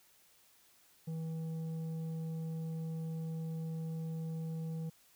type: tone with tanh clipping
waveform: triangle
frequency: 161.6 Hz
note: E3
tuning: 34 cents flat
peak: -38 dBFS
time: 1.07-4.9 s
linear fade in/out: 10 ms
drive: 11 dB
effects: white hiss -66 dBFS RMS until 5.15 s